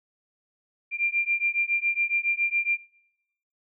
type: beating tone pair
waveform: sine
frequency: 2379 / 2386.2 Hz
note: D7 / D7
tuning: +22 / +27 cents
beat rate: 7.2 Hz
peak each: -26 dBFS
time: 0.91-2.79 s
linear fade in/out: 50 ms
effects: noise-tail reverb RT60 0.9 s tail -23 dB re dry